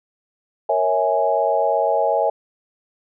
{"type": "chord", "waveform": "sine", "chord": "A# half-diminished seventh", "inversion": "none", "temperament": "equal with one note detuned", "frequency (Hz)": [466.2, 554.4, 651.7, 830.6], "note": ["A#4", "C#5", "E5", "G#5"], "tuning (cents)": [0, 0, -20, 0], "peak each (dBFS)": [-24, -21, -20, -21], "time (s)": [0.69, 2.3], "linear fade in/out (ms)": 5, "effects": []}